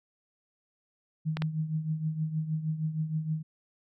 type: tone with tremolo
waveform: sine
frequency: 156.9 Hz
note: D#3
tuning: 15 cents sharp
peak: -25 dBFS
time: 1.25-3.43 s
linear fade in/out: 20 ms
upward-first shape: triangle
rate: 6.4 Hz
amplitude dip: 75%
type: clicks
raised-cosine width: 0.3 ms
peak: -17 dBFS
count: 2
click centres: 1.37 / 1.421 s
effects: none